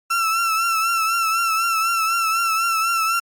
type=tone with vibrato; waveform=35% pulse; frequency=1338 Hz; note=E6; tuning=25 cents sharp; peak=-16 dBFS; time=0.1-3.2 s; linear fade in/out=10 ms; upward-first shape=triangle; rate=4 Hz; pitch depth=57 cents each way; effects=AAC 64 kbps